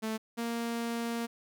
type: tone pair in turn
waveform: sawtooth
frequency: 220 / 233.1 Hz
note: A3 / A#3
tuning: 0 / 0 cents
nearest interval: minor second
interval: 100 cents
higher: second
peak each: -28 dBFS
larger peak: neither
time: 0.02-0.18 / 0.37-1.27 s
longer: second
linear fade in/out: 20 ms
effects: none